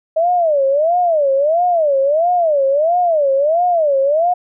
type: tone with vibrato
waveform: sine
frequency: 622.3 Hz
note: D#5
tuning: in tune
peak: -11 dBFS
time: 0.16-4.34 s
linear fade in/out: 10 ms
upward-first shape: sine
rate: 1.5 Hz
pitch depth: 250 cents each way
effects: none